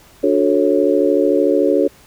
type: chord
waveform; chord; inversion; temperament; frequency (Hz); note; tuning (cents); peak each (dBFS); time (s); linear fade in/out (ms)
sine; D major seventh; none; just; 293.7 / 367.1 / 440.5 / 550.6; D4 / F#4 / A4 / C#5; 0 / -14 / +2 / -12; -17; 0.23-1.88; 10
effects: pink hiss -47 dBFS RMS until 2.06 s